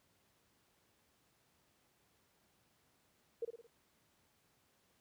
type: tone with echo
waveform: sine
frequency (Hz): 464.7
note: A#4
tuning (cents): -5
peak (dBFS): -35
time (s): 3.42-3.45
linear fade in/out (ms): 5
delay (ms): 55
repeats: 4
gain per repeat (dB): -6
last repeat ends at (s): 3.67
effects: pink hiss -74 dBFS RMS until 5 s + high-pass 80 Hz 12 dB/octave